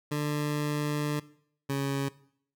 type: tone pair in turn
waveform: 20% pulse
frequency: 148.3 / 138.41 Hz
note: D3 / C#3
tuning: +17 / -2 cents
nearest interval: minor second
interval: 119 cents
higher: first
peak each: -23 dBFS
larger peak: neither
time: 0.11-1.2 / 1.69-2.09 s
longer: first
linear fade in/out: 10 ms
effects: noise-tail reverb RT60 0.6 s tail -19 dB re dry